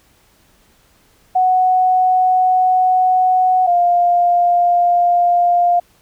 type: tone pair in turn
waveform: sine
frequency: 740 / 702.1 Hz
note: F#5 / F5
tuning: 0 / +9 cents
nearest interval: minor second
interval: 91 cents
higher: first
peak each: -10 dBFS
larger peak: neither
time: 1.35-3.67 / 3.67-5.8 s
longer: first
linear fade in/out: 10 ms
effects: pink hiss -54 dBFS RMS until 6.01 s